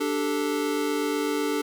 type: chord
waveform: square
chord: D suspended fourth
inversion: none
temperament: equal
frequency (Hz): 293.7 / 392 / 440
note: D4 / G4 / A4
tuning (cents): 0 / 0 / 0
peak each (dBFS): -28 / -32 / -29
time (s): 0-1.62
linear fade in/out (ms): 10
effects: none